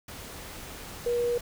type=tone in noise; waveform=sine; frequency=479.4 Hz; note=A#4; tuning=48 cents sharp; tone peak=-24 dBFS; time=1.06-1.38 s; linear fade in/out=5 ms; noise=pink; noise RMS=-42 dBFS; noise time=0.08-1.41 s; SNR=+15 dB; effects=none